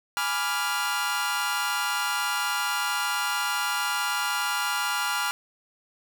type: chord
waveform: sawtooth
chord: G# diminished seventh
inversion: none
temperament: equal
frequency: 830.6 / 987.8 / 1174.7 / 1396.9 Hz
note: G#5 / B5 / D6 / F6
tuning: 0 / 0 / 0 / 0 cents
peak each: -29 / -28 / -30 / -24 dBFS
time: 0.17-5.31 s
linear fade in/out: 0 ms
effects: none